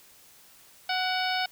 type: harmonic tone with a mistuned harmonic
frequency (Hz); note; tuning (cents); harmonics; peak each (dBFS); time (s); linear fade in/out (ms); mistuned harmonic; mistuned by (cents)
740; F#5; 0; 1 / 2 / 3 / 4 / 5 / 6 / 7; -29 / -32 / -34 / -35 / -36 / -37 / -37; 0.89-1.46; 5; 3; +37
effects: white hiss -55 dBFS RMS until 1.51 s